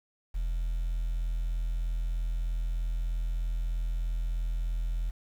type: tone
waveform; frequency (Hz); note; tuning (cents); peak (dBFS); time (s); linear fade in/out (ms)
sine; 41.59; E1; +16; -25; 0.34-5.11; 20
effects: tanh soft clip ceiling -27 dBFS + 9-bit